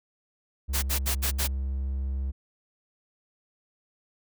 triangle tone, 67 Hz, C2, 42 cents sharp, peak -25 dBFS, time 0.68-2.32 s, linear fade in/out 20 ms
white noise bursts, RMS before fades -28 dBFS, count 5, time 0.73-1.478 s, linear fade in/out 20 ms, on 96 ms, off 67 ms
effects none

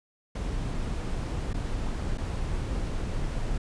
brown noise with dropouts, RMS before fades -30 dBFS, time 0.35-3.58 s, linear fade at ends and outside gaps 5 ms, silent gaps 1.532-1.541 / 2.175-2.18 s, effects resampled to 22050 Hz

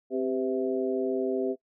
harmonic tone with a mistuned harmonic, 130.81 Hz, C3, in tune, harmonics 2 / 3 / 4 / 5, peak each -31 / -28 / -34 / -35 dBFS, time 0.1-1.56 s, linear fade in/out 50 ms, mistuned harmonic 4, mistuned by -61 cents, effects noise-tail reverb RT60 0.1 s tail -21 dB re dry

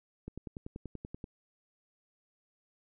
click train, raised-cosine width 3 ms, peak -28 dBFS, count 11, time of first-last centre 0.28-1.242 s, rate 10.4 Hz, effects none

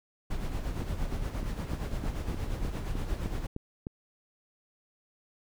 brown noise with tremolo, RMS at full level -31 dBFS, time 0.3-3.47 s, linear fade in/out 10 ms, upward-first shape sine, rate 8.6 Hz, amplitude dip 50%
click train, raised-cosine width 3 ms, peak -23 dBFS, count 11, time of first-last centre 0.82-3.869 s, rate 3.28 Hz
effects none

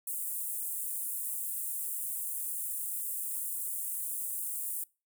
pink high-pass noise, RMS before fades -36 dBFS, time 0.07-4.84 s, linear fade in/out 5 ms, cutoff 8500 Hz, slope 48 dB/octave, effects noise-tail reverb RT60 0.3 s tail -24 dB re dry

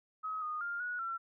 sine tone with pitch steps, 1273 / 1232 / 1401 / 1460 / 1354 Hz, D#6 / D#6 / F6 / F#6 / E6, +39 / -17 / +5 / -24 / +46 cents, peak -35 dBFS, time 0.23-1.18 s, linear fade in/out 20 ms, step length 190 ms, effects none

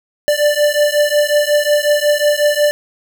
square beating tone pair, 587.3 / 592.8 Hz, D5 / D5, 0 / +16 cents, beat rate 5.5 Hz, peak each -15 dBFS, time 0.28-2.71 s, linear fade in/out 0 ms, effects none

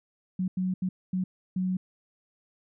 sine tone bursts at uneven times, 185 Hz, F#3, in tune, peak -25 dBFS, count 5, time 0.39-0.48 / 0.57-0.74 / 0.82-0.89 / 1.13-1.24 / 1.56-1.77 s, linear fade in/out 5 ms, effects none

